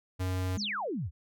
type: tone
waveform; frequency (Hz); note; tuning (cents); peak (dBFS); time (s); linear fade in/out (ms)
square; 92.5; F#2; 0; -30; 0.19-0.58; 20
type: tone with exponential decay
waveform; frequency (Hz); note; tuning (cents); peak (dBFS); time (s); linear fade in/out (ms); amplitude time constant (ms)
sine; 205.9; G#3; -15; -31; 0.57-0.92; 2; 76
type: exponential sweep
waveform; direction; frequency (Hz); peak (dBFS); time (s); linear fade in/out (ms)
sine; down; 7290 to 65.5; -31; 0.57-1.11; 50
effects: none